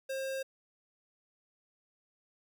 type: tone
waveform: square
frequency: 534 Hz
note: C5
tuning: 35 cents sharp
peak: -35 dBFS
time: 0.09-0.43 s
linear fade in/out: 10 ms
effects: none